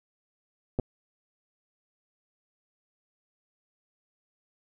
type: clicks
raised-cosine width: 2 ms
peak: -15 dBFS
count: 2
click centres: 0.789 / 0.797 s
effects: none